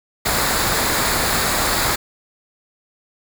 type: noise with comb filter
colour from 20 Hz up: pink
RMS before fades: -19 dBFS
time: 0.25-1.96 s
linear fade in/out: 10 ms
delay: 0.34 ms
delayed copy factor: -0.5
effects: none